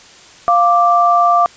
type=tone pair together; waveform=sine; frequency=698.5 / 1174.7 Hz; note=F5 / D6; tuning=0 / 0 cents; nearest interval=major sixth; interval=900 cents; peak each=-11 dBFS; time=0.48-1.46 s; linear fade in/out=0 ms; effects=white hiss -41 dBFS RMS until 1.56 s + resampled to 16000 Hz